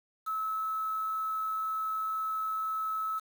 sine tone with quantisation, 1299 Hz, E6, 26 cents flat, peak -30 dBFS, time 0.26-3.2 s, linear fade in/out 20 ms, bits 8, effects none

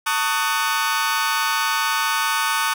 sawtooth chord, D# half-diminished seventh, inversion second, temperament just, 896 / 1120.1 / 1244.5 / 1493.4 Hz, A5 / C#6 / D#6 / F#6, +31 / +18 / 0 / +16 cents, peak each -21 dBFS, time 0.06-2.74 s, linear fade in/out 10 ms, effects none

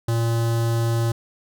square tone with notch filter, 115.6 Hz, A#2, 14 cents flat, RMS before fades -21 dBFS, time 0.08-1.12 s, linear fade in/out 5 ms, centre 2300 Hz, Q 1.6, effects none

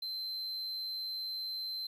triangle tone, 4095 Hz, C8, 38 cents flat, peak -35 dBFS, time 0.02-1.87 s, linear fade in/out 5 ms, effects 11-bit

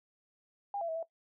sine tone with pitch steps, 806 / 674 / 646 / 659 Hz, G5 / E5 / E5 / E5, +48 / +38 / -35 / -1 cents, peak -33 dBFS, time 0.74-1.028 s, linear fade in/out 2 ms, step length 72 ms, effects noise-tail reverb RT60 0.1 s tail -18 dB re dry

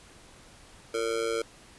square tone with amplitude modulation, 456.3 Hz, A#4, 37 cents flat, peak -24 dBFS, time 0.94-1.42 s, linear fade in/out 5 ms, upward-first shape sine, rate 112 Hz, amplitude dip 90%, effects pink hiss -53 dBFS RMS until 1.78 s + resampled to 24000 Hz

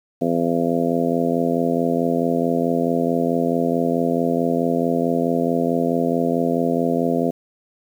harmonic tone, 84.6 Hz, E2, 45 cents sharp, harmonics 2 / 3 / 4 / 5 / 6 / 7 / 8, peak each -26 / -21 / -27 / -25 / -25 / -30 / -25 dBFS, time 0.21-7.31 s, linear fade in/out 10 ms, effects 8-bit

